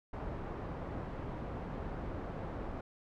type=low-pass noise; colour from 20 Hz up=pink; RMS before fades=-41 dBFS; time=0.13-2.81 s; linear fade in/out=5 ms; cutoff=1000 Hz; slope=12 dB/octave; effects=none